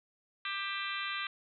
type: harmonic tone with a mistuned harmonic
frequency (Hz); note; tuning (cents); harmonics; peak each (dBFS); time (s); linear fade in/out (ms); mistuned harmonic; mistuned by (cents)
395.2; G4; +14; 3 / 4 / 5 / 6 / 7 / 8 / 9 / 10; -40 / -41 / -42 / -43 / -43 / -44 / -45 / -45; 0.45-1.27; 2; 7; -58
effects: none